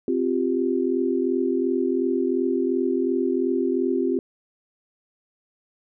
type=chord; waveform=sine; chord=C suspended fourth; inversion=none; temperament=equal; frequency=261.6 / 349.2 / 392 Hz; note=C4 / F4 / G4; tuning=0 / 0 / 0 cents; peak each=-24 / -24 / -25 dBFS; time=0.08-4.19 s; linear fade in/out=2 ms; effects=none